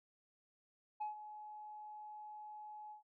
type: tone with ADSR envelope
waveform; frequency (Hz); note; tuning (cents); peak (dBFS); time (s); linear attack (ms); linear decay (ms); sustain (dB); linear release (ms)
sine; 847; G#5; +34; -35; 1-3.03; 15; 130; -13; 120
effects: tanh soft clip ceiling -36 dBFS